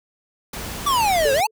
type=noise; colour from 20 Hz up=pink; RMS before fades=-31 dBFS; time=0.53-1.41 s; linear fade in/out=5 ms
type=exponential two-way sweep; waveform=square; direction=down then up; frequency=1185 to 523 to 924 Hz; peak=-17 dBFS; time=0.86-1.47 s; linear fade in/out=10 ms; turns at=1.33 s
type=tone with exponential decay; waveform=sine; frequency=440 Hz; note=A4; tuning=in tune; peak=-17 dBFS; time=1.25-1.51 s; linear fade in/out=5 ms; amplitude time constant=56 ms
effects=none